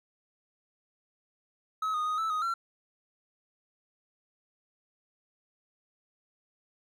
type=tone with pitch steps; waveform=triangle; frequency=1282 / 1235 / 1247 / 1315 / 1250 / 1359 Hz; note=E6 / D#6 / D#6 / E6 / D#6 / F6; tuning=-49 / -13 / +3 / -5 / +8 / -48 cents; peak=-26 dBFS; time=1.82-2.54 s; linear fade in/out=5 ms; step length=120 ms; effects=none